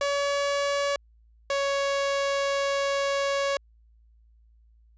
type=tone pair in turn; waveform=sawtooth; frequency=566 / 556.9 Hz; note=C#5 / C#5; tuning=+36 / +8 cents; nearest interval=unison; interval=28 cents; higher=first; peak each=-20 dBFS; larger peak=neither; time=0.01-0.96 / 1.5-3.57 s; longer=second; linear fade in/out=2 ms; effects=added 56 Hz sine -55 dBFS peak until 4.97 s + resampled to 16000 Hz